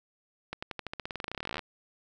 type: accelerating click train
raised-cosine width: 0.3 ms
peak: -19 dBFS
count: 28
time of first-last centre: 0.53-1.593 s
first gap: 95 ms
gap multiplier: 0.92
effects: none